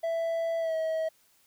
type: tone with pitch glide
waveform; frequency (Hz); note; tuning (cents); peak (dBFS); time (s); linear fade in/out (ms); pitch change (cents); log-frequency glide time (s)
triangle; 662 to 640.9; E5 to E5; +7 to -49; -25; 0.03-1.09; 10; -56; 0.59-0.75
effects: white hiss -65 dBFS RMS until 1.46 s